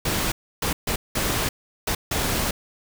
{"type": "noise bursts at uneven times", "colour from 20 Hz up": "pink", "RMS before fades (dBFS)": -24, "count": 6, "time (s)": [[0.05, 0.32], [0.62, 0.73], [0.87, 0.96], [1.15, 1.49], [1.87, 1.95], [2.11, 2.51]], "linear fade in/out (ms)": 5, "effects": []}